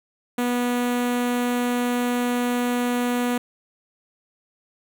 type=tone with notch filter; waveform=sawtooth; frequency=244.2 Hz; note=B3; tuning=19 cents flat; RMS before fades=-23 dBFS; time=0.38-3.38 s; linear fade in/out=5 ms; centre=5000 Hz; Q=1.7; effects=none